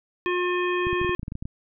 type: harmonic tone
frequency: 357.8 Hz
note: F4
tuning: 42 cents sharp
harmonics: 1 / 3 / 5 / 7 / 9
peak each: -24 / -29 / -31 / -32 / -39 dBFS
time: 0.26-1.15 s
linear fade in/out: 0 ms
type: clicks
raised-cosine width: 5 ms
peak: -20 dBFS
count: 12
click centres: 0.869 / 0.93 / 1.015 / 1.047 / 1.094 / 1.195 / 1.231 / 1.281 / 1.321 / 1.354 / 1.425 / 1.455 s
effects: none